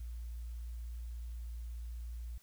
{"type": "tone", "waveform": "sine", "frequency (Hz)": 58.27, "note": "A#1", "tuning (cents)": 0, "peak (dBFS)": -40, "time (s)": [0, 2.38], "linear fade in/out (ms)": 5, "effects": ["white hiss -66 dBFS RMS until 2.42 s"]}